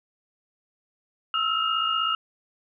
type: tone cluster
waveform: sine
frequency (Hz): 1295 / 1351 / 2842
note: E6 / E6 / F7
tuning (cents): -31 / +42 / +30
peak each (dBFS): -26 / -28 / -26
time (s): 1.34-2.15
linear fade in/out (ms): 2
effects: none